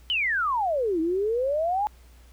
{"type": "exponential two-way sweep", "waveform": "sine", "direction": "down then up", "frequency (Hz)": [3100, 314.2, 860], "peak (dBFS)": -22, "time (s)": [0.1, 1.87], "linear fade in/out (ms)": 0, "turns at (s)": 1, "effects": ["added 60 Hz sine -49 dBFS peak until 2.32 s", "pink hiss -59 dBFS RMS until 2.32 s"]}